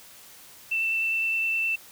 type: tone with vibrato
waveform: sine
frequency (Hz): 2670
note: E7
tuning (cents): +22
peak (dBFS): -23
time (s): 0.71-1.76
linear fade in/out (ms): 10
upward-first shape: triangle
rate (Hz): 9.7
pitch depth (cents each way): 11
effects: white hiss -49 dBFS RMS until 1.91 s